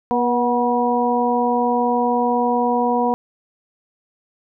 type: harmonic tone with a mistuned harmonic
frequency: 241.6 Hz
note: B3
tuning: 38 cents flat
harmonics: 1 / 2 / 3 / 4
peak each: -21 / -21 / -21 / -21 dBFS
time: 0.11-3.14 s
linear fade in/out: 0 ms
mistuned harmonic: 3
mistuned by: +28 cents
effects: none